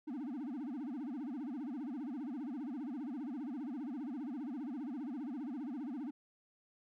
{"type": "tone with vibrato", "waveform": "triangle", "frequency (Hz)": 268, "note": "C4", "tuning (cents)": 42, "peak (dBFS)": -37, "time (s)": [0.07, 6.11], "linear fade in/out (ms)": 10, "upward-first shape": "sine", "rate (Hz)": 15, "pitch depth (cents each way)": 270, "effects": []}